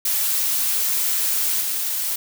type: noise with level steps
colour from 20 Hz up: blue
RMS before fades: -21 / -24 dBFS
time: 0.05-2.16 s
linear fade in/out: 5 ms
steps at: 1.6 s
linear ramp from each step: 20 ms
effects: none